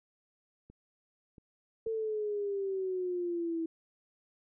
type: clicks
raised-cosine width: 3 ms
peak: -40 dBFS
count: 3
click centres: 0.7 / 1.382 / 1.87 s
type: exponential sweep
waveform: sine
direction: down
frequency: 451.3 to 324.7 Hz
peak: -31 dBFS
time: 1.86-3.66 s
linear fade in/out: 5 ms
effects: none